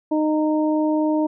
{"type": "harmonic tone", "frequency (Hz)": 307.9, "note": "D#4", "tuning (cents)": -18, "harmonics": [1, 2, 3], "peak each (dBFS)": [-18, -24, -28], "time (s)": [0.11, 1.27], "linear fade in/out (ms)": 10, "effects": []}